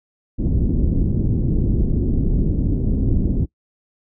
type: low-pass noise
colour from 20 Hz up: pink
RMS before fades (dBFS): -18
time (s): 0.38-3.46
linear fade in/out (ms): 20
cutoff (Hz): 310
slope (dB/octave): 24
effects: noise-tail reverb RT60 0.1 s tail -21 dB re dry